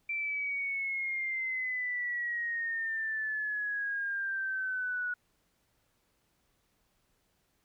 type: exponential sweep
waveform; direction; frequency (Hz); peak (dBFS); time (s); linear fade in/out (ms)
sine; down; 2349 to 1460; -31; 0.09-5.14; 5
effects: pink hiss -74 dBFS RMS until 7.64 s